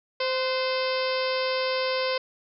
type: harmonic tone with a mistuned harmonic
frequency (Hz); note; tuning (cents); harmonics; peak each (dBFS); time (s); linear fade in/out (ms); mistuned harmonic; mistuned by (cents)
519; C5; -14; 1 / 2 / 3 / 4 / 5 / 6 / 7 / 8 / 9 / 10; -26 / -32 / -37 / -35 / -36 / -38 / -40 / -39 / -36 / -38; 0.2-2.18; 5; 3; -46
effects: none